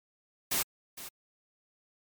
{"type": "noise with echo", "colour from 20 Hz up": "white", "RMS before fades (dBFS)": -29, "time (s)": [0.51, 0.63], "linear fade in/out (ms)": 10, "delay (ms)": 460, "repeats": 1, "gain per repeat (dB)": -14, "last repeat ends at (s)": 1.09, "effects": ["MP3 96 kbps"]}